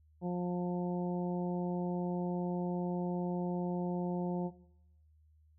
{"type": "harmonic tone", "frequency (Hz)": 177.5, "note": "F3", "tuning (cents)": 28, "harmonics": [1, 2, 3, 4, 5], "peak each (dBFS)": [-33, -39, -43, -45, -47], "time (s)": [0.21, 4.51], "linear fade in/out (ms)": 50, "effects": ["noise-tail reverb RT60 0.8 s tail -17 dB re dry", "added 77 Hz sine -62 dBFS peak until 5.58 s"]}